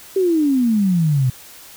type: exponential sweep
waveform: sine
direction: down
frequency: 393.1 to 123.47 Hz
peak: -13 dBFS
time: 0.16-1.3 s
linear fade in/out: 5 ms
effects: white hiss -41 dBFS RMS until 1.76 s